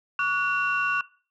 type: tone cluster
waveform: sine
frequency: 1134 / 1465 / 2736 Hz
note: C#6 / F#6 / F7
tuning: +39 / -18 / -36 cents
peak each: -26 / -25 / -27 dBFS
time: 0.19-1.01 s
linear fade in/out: 2 ms
effects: noise-tail reverb RT60 0.4 s tail -20 dB re dry + tanh soft clip ceiling -15 dBFS